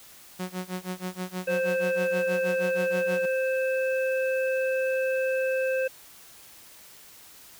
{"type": "tone with tremolo", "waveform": "sawtooth", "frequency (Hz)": 183.4, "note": "F#3", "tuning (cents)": -15, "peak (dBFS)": -25, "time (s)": [0.39, 3.26], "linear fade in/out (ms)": 10, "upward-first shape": "sine", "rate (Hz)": 6.3, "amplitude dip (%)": 95}
{"type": "harmonic tone", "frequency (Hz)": 523.3, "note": "C5", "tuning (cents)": 0, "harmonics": [1, 3, 5], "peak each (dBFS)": [-24, -33, -35], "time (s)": [1.47, 5.88], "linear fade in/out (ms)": 10}
{"effects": ["white hiss -50 dBFS RMS until 7.59 s"]}